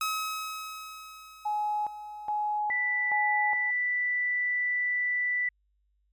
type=tone with exponential decay; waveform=sawtooth; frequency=1278 Hz; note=D#6; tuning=46 cents sharp; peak=-23 dBFS; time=0.01-2.59 s; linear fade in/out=2 ms; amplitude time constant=560 ms
type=tone with tremolo; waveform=sine; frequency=840 Hz; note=G#5; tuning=19 cents sharp; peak=-26 dBFS; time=1.45-3.71 s; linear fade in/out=10 ms; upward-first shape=square; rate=1.2 Hz; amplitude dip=75%
type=tone; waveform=sine; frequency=1975.5 Hz; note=B6; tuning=in tune; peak=-25 dBFS; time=2.7-5.49 s; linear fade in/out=5 ms
effects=added 50 Hz sine -68 dBFS peak until 6.12 s + MP3 96 kbps